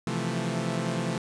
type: chord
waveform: sawtooth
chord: F major seventh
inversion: second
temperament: equal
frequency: 130.81 / 164.81 / 174.61 / 220 Hz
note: C3 / E3 / F3 / A3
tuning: 0 / 0 / 0 / 0 cents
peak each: -29 dBFS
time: 0.07-1.18 s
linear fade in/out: 2 ms
effects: resampled to 22050 Hz